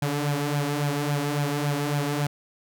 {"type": "tone with flanger", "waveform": "sawtooth", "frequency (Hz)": 145, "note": "D3", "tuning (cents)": -22, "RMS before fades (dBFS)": -26, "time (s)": [0.02, 2.27], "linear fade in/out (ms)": 5, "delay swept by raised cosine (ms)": [1.2, 4.6], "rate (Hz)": 3.6, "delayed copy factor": 0.65, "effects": []}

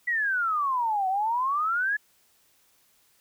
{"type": "exponential two-way sweep", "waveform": "sine", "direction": "down then up", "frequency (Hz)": [1975.5, 740, 1728], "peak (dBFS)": -23, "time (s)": [0.07, 1.97], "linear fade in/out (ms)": 10, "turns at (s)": 1.08, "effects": ["white hiss -64 dBFS RMS until 3.2 s"]}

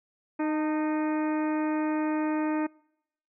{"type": "harmonic tone with a mistuned harmonic", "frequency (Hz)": 308.4, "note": "D#4", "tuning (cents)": -15, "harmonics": [1, 2, 3, 4, 5, 6, 7, 8], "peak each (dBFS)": [-26, -35, -35, -41, -43, -44, -48, -46], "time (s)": [0.39, 2.67], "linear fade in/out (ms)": 10, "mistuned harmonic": 3, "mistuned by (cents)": -36, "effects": ["noise-tail reverb RT60 0.8 s tail -26 dB re dry"]}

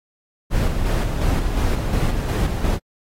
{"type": "noise with tremolo", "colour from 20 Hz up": "brown", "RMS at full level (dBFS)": -18, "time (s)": [0.5, 2.79], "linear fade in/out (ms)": 50, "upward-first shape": "square", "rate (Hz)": 2.8, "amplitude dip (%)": 40, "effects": ["AAC 48 kbps"]}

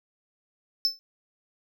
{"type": "tone with exponential decay", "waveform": "triangle", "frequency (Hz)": 5274, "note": "E8", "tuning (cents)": 0, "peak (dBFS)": -16, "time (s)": [0.85, 0.99], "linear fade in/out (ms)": 0, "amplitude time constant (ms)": 30, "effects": []}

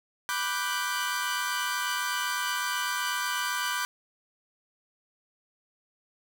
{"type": "chord", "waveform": "sawtooth", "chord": "G major seventh", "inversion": "first", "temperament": "equal", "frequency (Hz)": [987.8, 1174.7, 1480, 1568], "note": ["B5", "D6", "F#6", "G6"], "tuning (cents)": [0, 0, 0, 0], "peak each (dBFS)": -30, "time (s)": [0.29, 3.85], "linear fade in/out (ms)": 0, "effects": []}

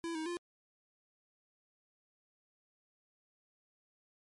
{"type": "tone with pitch steps", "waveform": "square", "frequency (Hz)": [334.4, 316.2, 348.1], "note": ["E4", "D#4", "F4"], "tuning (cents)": [25, 28, -6], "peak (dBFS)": -37, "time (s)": [0.04, 0.37], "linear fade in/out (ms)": 0, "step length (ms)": 110, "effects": ["MP3 48 kbps"]}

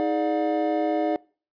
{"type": "tone cluster", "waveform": "triangle", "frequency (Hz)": [314.9, 420.4, 592, 718], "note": ["D#4", "G#4", "D5", "F5"], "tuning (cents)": [21, 21, 14, 48], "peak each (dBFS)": [-23, -28, -25, -26], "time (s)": [0, 1.16], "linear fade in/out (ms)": 0, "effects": ["noise-tail reverb RT60 0.4 s tail -24 dB re dry", "resampled to 11025 Hz"]}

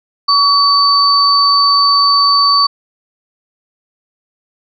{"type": "tone pair together", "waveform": "sine", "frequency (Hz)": [1132, 4548], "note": ["C#6", "C#8"], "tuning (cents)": [36, 44], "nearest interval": "2 octaves", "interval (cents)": 2408, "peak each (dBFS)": -10, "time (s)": [0.28, 2.67], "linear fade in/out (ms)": 10, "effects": []}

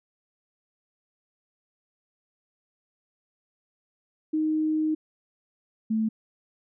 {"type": "tone pair in turn", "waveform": "sine", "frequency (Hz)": [311.1, 220], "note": ["D#4", "A3"], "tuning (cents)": [0, 0], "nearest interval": "tritone", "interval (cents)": 600, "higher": "first", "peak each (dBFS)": -22, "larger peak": "neither", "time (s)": [[4.33, 4.95], [5.9, 6.09]], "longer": "first", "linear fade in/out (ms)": 10, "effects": []}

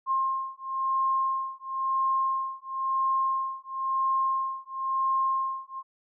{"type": "beating tone pair", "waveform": "sine", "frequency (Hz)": [1063, 1063.98], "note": ["C6", "C6"], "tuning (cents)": [27, 29], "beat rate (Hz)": 0.98, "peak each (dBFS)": -28, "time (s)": [0.06, 5.83], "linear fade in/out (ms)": 50, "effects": []}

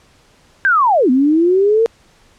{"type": "linear two-way sweep", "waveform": "sine", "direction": "down then up", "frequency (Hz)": [1619, 245.2, 463.5], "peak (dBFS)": -9, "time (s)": [0.65, 1.86], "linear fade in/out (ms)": 0, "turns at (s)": 1.1, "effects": ["pink hiss -51 dBFS RMS until 2.38 s", "low-pass 8000 Hz 12 dB/octave"]}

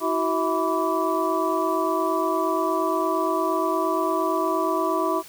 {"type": "tone cluster", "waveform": "sine", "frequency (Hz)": [324.4, 373, 649, 992, 1155], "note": ["E4", "F#4", "E5", "B5", "D6"], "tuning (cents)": [-28, 14, -27, 7, -29], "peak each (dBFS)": -27, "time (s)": [0, 5.23], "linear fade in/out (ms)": 50, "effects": ["white hiss -45 dBFS RMS until 5.28 s"]}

